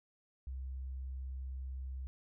sine tone, 65.41 Hz, C2, in tune, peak -39 dBFS, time 0.47-2.07 s, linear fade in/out 0 ms, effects none

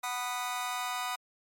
sawtooth chord, B major, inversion second, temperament just, 740.8 / 987.8 / 1234.7 Hz, F#5 / B5 / D#6, +2 / 0 / -14 cents, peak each -33 dBFS, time 0.03-1.16 s, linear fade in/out 10 ms, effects MP3 64 kbps

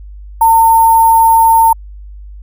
sine tone with sample-and-hold, 906 Hz, A#5, 50 cents flat, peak -4 dBFS, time 0.41-1.73 s, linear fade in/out 5 ms, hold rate 11025 Hz, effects added 50 Hz sine -28 dBFS peak until 2.42 s

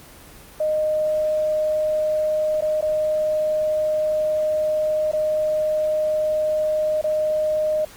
sine tone with dropouts, 616 Hz, D#5, 17 cents flat, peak -18 dBFS, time 0.6-7.85 s, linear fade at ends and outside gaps 5 ms, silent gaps 2.609-2.621 / 2.811-2.824 / 5.115-5.132 / 7.014-7.04 s, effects pink hiss -44 dBFS RMS until 7.96 s + Opus 24 kbps

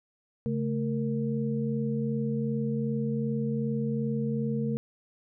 sine tone cluster, 137.3 / 219.9 / 465.4 Hz, C#3 / A3 / A#4, -16 / -1 / -3 cents, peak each -31 / -29 / -34 dBFS, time 0.46-4.77 s, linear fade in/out 0 ms, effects none

